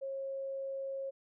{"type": "tone", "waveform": "sine", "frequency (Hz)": 542, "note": "C#5", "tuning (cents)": -39, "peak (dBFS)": -36, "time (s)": [0.01, 1.11], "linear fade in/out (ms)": 20, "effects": []}